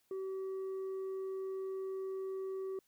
sine tone with tanh clipping, 382.3 Hz, G4, 43 cents flat, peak -38 dBFS, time 0.11-2.79 s, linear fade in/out 2 ms, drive 3 dB, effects white hiss -75 dBFS RMS until 2.87 s

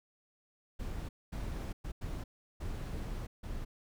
brown noise bursts at uneven times, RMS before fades -39 dBFS, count 6, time 0.79-1.09 / 1.32-1.73 / 1.84-1.92 / 2.01-2.24 / 2.6-3.27 / 3.43-3.65 s, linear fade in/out 10 ms, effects none

